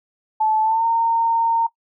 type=tone with pitch glide; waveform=sine; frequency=870 to 917.5 Hz; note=A5 to A#5; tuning=-20 to -28 cents; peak=-15 dBFS; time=0.4-1.67 s; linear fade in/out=10 ms; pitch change=+92 cents; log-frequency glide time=0.62-0.85 s; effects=noise-tail reverb RT60 0.1 s tail -19 dB re dry